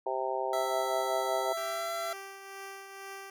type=harmonic tone; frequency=130.81 Hz; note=C3; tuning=in tune; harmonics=3 / 4 / 5 / 6 / 7; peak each=-36 / -36 / -36 / -36 / -36 dBFS; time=0.06-1.53 s; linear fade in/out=5 ms
type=tone with pitch glide; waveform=25% pulse; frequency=659.3 to 673.5 Hz; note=E5 to E5; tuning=0 to +37 cents; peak=-29 dBFS; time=0.53-2.13 s; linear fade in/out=2 ms; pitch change=+37 cents; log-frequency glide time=1.4-1.87 s
type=tone with tremolo; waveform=10% pulse; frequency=390.9 Hz; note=G4; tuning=5 cents flat; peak=-32 dBFS; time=1.57-3.3 s; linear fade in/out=2 ms; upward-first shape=triangle; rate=2.1 Hz; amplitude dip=50%
effects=none